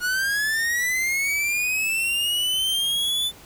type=linear sweep; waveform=45% pulse; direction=up; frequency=1438 to 3520 Hz; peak=-21 dBFS; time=0-3.32 s; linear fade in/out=50 ms; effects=pink hiss -47 dBFS RMS until 3.45 s